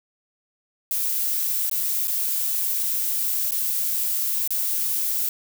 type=noise with dropouts; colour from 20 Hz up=violet; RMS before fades=-24 dBFS; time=0.91-5.29 s; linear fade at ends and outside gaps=1 ms; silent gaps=1.697-1.713 / 2.073-2.079 / 3.509-3.519 / 4.476-4.506 s; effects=none